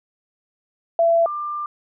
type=tone pair in turn; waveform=sine; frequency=671 / 1191.4 Hz; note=E5 / D6; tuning=+31 / +24 cents; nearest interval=minor seventh; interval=993 cents; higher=second; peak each=-13 / -24 dBFS; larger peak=first; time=0.99-1.26 / 1.26-1.66 s; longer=second; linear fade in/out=2 ms; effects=none